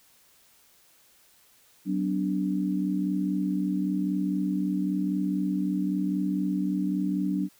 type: tone cluster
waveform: sine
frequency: 188.1 / 252 / 293 Hz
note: F#3 / B3 / D4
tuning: +29 / +35 / -4 cents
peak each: -27 / -34 / -28 dBFS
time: 1.85-7.49 s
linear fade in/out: 50 ms
effects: white hiss -60 dBFS RMS until 7.59 s